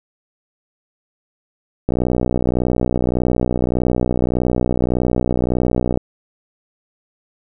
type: click train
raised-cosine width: 2 ms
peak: -4 dBFS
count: 253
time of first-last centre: 1.89-5.974 s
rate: 61.7 Hz
effects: none